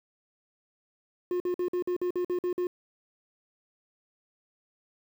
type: tone bursts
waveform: triangle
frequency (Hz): 357.6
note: F4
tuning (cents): +41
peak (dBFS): -24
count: 10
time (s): 1.31-2.67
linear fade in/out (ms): 2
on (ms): 91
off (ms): 50
effects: 9-bit